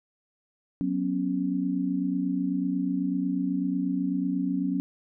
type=chord; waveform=sine; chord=F# suspended fourth; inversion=none; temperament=equal with one note detuned; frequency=185 / 246.9 / 275 Hz; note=F#3 / B3 / C#4; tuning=0 / 0 / -14 cents; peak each=-29 / -32 / -27 dBFS; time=0.81-4.8 s; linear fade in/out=0 ms; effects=none